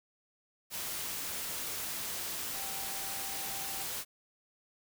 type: tone in noise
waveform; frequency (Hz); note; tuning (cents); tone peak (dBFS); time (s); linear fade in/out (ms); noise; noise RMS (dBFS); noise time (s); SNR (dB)
sine; 782; G5; -4; -47; 2.52-3.87; 50; white; -38; 0.7-4.05; -12
effects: none